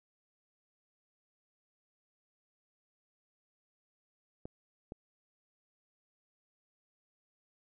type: clicks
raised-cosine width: 2 ms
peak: -29 dBFS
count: 2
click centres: 4.455 / 4.921 s
effects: none